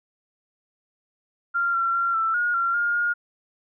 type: tone with pitch steps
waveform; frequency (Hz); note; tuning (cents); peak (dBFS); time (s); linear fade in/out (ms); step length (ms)
sine; 1388 / 1362 / 1375 / 1331 / 1436 / 1373 / 1416 / 1424; F6 / F6 / F6 / E6 / F6 / F6 / F6 / F6; -11 / -44 / -27 / +16 / +48 / -30 / +23 / +33; -20; 1.54-3.14; 20; 200
effects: none